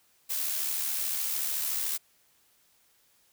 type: noise with amplitude modulation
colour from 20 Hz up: blue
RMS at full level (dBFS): -29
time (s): 0.29-1.98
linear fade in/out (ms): 20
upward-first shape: sine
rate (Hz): 73.7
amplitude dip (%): 40
effects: white hiss -66 dBFS RMS until 3.32 s